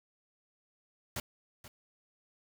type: noise with echo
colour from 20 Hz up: pink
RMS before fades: -37 dBFS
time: 1.16-1.2 s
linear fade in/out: 2 ms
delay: 480 ms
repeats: 1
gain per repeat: -14 dB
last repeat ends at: 1.68 s
effects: none